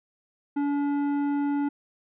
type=tone with tanh clipping; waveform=sine; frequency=286.1 Hz; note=D4; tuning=45 cents flat; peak=-25 dBFS; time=0.56-1.69 s; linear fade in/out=10 ms; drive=11 dB; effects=none